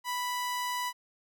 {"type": "tone", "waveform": "sawtooth", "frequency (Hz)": 987.8, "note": "B5", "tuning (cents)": 0, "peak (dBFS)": -27, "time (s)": [0.04, 0.93], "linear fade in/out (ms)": 50, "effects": []}